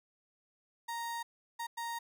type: tone bursts at uneven times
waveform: 35% pulse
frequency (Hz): 932.3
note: A#5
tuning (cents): 0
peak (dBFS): -35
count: 3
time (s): 0.88-1.23 / 1.59-1.67 / 1.77-1.99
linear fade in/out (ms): 10
effects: none